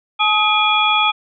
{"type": "tone cluster", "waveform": "sine", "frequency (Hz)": [853, 1263, 2417, 3358], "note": ["G#5", "D#6", "D7", "G#7"], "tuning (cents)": [46, 26, 49, 18], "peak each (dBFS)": -18, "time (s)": [0.19, 1.12], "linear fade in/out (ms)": 20, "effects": []}